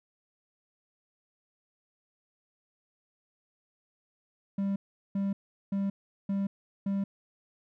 triangle tone bursts, 197.4 Hz, G3, 12 cents sharp, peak -25 dBFS, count 5, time 4.58-7.04 s, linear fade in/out 5 ms, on 180 ms, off 390 ms, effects none

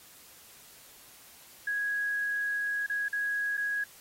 sine tone with dropouts, 1658 Hz, G#6, 3 cents flat, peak -28 dBFS, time 1.67-3.84 s, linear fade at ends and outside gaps 5 ms, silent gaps 2.864-2.897 / 3.084-3.128 / 3.571-3.576 s, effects white hiss -54 dBFS RMS until 4 s + AAC 48 kbps

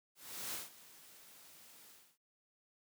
white noise with ADSR envelope, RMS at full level -41 dBFS, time 0.15-2.18 s, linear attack 380 ms, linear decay 160 ms, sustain -18 dB, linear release 280 ms, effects high-pass 100 Hz 12 dB/octave

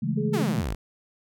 sine chord, A major seventh, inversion first, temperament equal, 138.59 / 164.81 / 207.7 / 220 Hz, C#3 / E3 / G#3 / A3, 0 / 0 / 0 / 0 cents, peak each -29 dBFS, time 0.02-0.62 s, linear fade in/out 10 ms
sine tone, 421.9 Hz, G#4, 27 cents sharp, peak -29 dBFS, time 0.17-0.43 s, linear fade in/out 10 ms
sawtooth exponential sweep, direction down, 466.2 to 41.33 Hz, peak -23 dBFS, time 0.33-0.75 s, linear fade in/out 10 ms
effects none

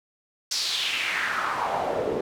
pink noise with band-pass filter sweep, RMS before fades -27 dBFS, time 0.51-2.21 s, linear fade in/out 5 ms, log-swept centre 5400 to 390 Hz, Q 3.3, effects none

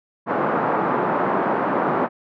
white band-pass noise, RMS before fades -21 dBFS, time 0.26-2.09 s, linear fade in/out 50 ms, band 160 to 1200 Hz, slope 24 dB/octave, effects none

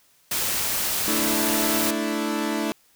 white noise, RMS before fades -25 dBFS, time 0.31-1.91 s, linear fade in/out 5 ms
sawtooth chord, A suspended fourth, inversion none, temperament equal, 220 / 293.7 / 329.6 Hz, A3 / D4 / E4, 0 / 0 / 0 cents, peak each -24 dBFS, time 1.08-2.72 s, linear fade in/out 0 ms
effects white hiss -60 dBFS RMS until 2.95 s

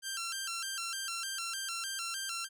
10% pulse tone with vibrato, 1465 Hz, F#6, 18 cents flat, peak -27 dBFS, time 0.02-2.49 s, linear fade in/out 50 ms, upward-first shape square, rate 3.3 Hz, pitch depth 130 cents each way, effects none

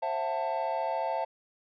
triangle chord, F# half-diminished seventh, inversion second, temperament just, 532.8 / 666 / 740 / 888 Hz, C5 / E5 / F#5 / A5, +31 / +18 / 0 / +16 cents, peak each -34 / -31 / -35 / -30 dBFS, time 0.02-1.25 s, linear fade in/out 10 ms, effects resampled to 11025 Hz

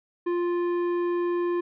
triangle tone with tanh clipping, 349.2 Hz, F4, in tune, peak -25 dBFS, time 0.26-1.61 s, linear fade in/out 10 ms, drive 15 dB, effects none

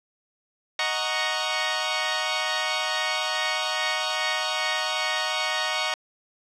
10% pulse chord, D# minor seventh, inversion none, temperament equal, 622.3 / 740 / 932.3 / 1108.7 Hz, D#5 / F#5 / A#5 / C#6, 0 / 0 / 0 / 0 cents, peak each -21 dBFS, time 0.79-5.94 s, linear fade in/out 2 ms, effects low-pass 6000 Hz 12 dB/octave

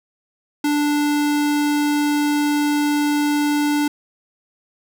square tone, 293.7 Hz, D4, in tune, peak -17 dBFS, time 0.64-3.88 s, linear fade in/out 5 ms, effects none

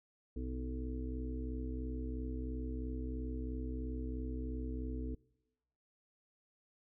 harmonic tone with a mistuned harmonic, 63 Hz, B1, 35 cents sharp, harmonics 1 / 2 / 4 / 5 / 6 / 7, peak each -39 / -50 / -44 / -47 / -58 / -49 dBFS, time 0.36-5.15 s, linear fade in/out 5 ms, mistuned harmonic 1, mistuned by -44 cents, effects noise-tail reverb RT60 1.0 s tail -24 dB re dry

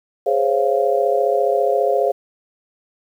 sine chord, Db major seventh, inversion second, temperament just, 415.8 / 519.7 / 554.4 / 693 Hz, Ab4 / C5 / Db5 / F5, +2 / -12 / 0 / -14 cents, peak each -20 dBFS, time 0.26-2.12 s, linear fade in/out 10 ms, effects 8-bit

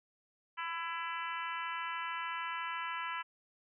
harmonic tone, 333.7 Hz, E4, 21 cents sharp, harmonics 3 / 4 / 5 / 6 / 7 / 8 / 9, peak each -40 / -42 / -44 / -46 / -47 / -48 / -49 dBFS, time 0.57-3.23 s, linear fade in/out 20 ms, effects none

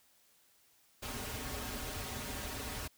pink noise with comb filter, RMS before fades -41 dBFS, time 1.02-2.88 s, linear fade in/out 10 ms, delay 5.9 ms, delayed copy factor -0.8, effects white hiss -68 dBFS RMS until 2.97 s

